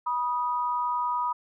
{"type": "tone pair together", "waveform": "sine", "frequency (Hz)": [974.9, 1244.5], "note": ["B5", "D#6"], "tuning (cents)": [-23, 0], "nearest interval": "major third", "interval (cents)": 423, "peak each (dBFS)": [-26, -30], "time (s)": [0.06, 1.33], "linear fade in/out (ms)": 10, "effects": []}